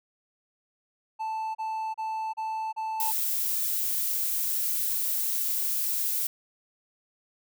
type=tone bursts; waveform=triangle; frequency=880 Hz; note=A5; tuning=in tune; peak=-27 dBFS; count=5; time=1.19-3.122 s; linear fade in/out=20 ms; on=360 ms; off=33 ms
type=noise; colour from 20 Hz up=violet; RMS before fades=-28 dBFS; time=3-6.27 s; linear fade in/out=2 ms
effects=none